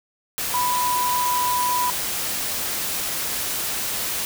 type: tone in noise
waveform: sine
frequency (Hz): 987.8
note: B5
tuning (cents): 0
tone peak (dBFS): -20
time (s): 0.54-1.9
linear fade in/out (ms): 0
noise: white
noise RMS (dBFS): -26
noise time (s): 0.38-4.25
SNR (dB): +3
effects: none